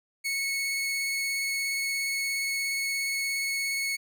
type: tone with vibrato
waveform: sawtooth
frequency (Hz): 2202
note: C#7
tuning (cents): -12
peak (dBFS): -24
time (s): 0.24-3.97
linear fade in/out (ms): 20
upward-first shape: square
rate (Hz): 17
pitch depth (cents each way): 9
effects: none